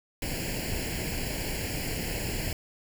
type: noise with comb filter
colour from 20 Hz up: pink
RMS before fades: -32 dBFS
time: 0.22-2.53 s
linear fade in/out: 2 ms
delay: 0.41 ms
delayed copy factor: +0.85
effects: none